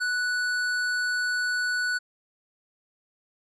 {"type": "tone with hard clipping", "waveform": "sine", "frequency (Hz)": 1480, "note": "F#6", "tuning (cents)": 0, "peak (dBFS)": -26, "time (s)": [0, 1.99], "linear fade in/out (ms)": 20, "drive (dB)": 12, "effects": ["resampled to 22050 Hz"]}